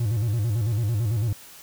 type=tone with vibrato; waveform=triangle; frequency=110 Hz; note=A2; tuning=in tune; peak=-19 dBFS; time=0-1.33 s; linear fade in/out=5 ms; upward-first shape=square; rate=9 Hz; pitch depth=130 cents each way; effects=white hiss -46 dBFS RMS until 1.62 s